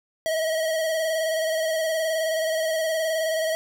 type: tone with vibrato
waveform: square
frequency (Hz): 640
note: D#5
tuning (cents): +49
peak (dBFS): -23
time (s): 0.26-3.55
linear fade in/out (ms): 0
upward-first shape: square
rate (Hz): 19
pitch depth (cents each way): 29
effects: none